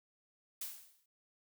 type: noise with exponential decay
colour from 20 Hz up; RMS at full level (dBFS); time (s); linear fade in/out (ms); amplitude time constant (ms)
blue; -39; 0.61-1.06; 5; 97
effects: none